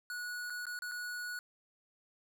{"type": "tone with dropouts", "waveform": "square", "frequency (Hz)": 1463, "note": "F#6", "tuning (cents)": -20, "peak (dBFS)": -39, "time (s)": [0.1, 1.39], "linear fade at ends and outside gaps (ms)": 1, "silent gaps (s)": [[0.499, 0.503], [0.655, 0.667], [0.79, 0.821], [0.914, 0.918]], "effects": []}